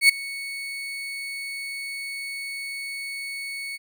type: tone with ADSR envelope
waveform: 35% pulse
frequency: 2217 Hz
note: C#7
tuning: in tune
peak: -8 dBFS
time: 0.01-3.78 s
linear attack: 82 ms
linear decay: 6 ms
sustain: -21 dB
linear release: 29 ms
effects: none